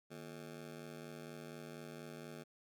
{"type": "ring-modulated tone", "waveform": "20% pulse", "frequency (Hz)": 196, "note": "G3", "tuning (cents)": 0, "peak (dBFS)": -40, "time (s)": [0.1, 2.44], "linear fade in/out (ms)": 20, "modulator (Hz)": 42.1, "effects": []}